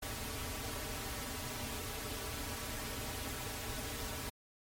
pink noise with comb filter, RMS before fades -41 dBFS, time 0.02-4.3 s, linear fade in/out 10 ms, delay 5.7 ms, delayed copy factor -0.95, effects MP3 64 kbps

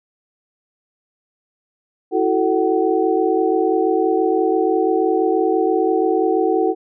sine tone cluster, 327.4 / 373.4 / 442.2 / 753 Hz, E4 / F#4 / A4 / F#5, -12 / +16 / +9 / +30 cents, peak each -20 / -19 / -19 / -22 dBFS, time 2.11-6.75 s, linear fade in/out 50 ms, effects none

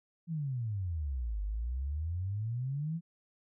sine exponential two-way sweep, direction down then up, 171.9 to 49 to 171.9 Hz, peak -32 dBFS, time 0.27-3.01 s, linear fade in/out 50 ms, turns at 1.42 s, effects none

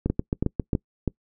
two click trains, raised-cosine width 3 ms, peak -10 / -10 dBFS, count 4 / 6, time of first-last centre 0.1-1.077 / 0.06-0.732 s, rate 3.07 / 7.44 Hz, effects noise-tail reverb RT60 0.1 s tail -25 dB re dry

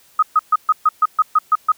sine tone bursts, 1258 Hz, D#6, 19 cents sharp, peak -9 dBFS, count 10, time 0.19-1.72 s, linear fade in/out 5 ms, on 36 ms, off 130 ms, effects white hiss -52 dBFS RMS until 1.77 s

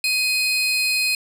40% pulse tone pair together, 2506 / 4206 Hz, D#7 / C8, +12 / +8 cents, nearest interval major sixth, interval 896 cents, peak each -19 / -21 dBFS, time 0.04-1.15 s, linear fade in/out 2 ms, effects resampled to 32000 Hz + 7-bit

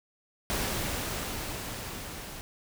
pink noise with level ramp, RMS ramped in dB -30 to -42 dBFS, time 0.5-2.41 s, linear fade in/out 0 ms, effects none

